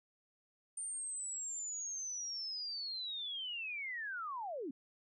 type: linear sweep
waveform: sine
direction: down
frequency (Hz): 9000 to 240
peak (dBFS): -39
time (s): 0.77-4.71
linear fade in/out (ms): 5
effects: none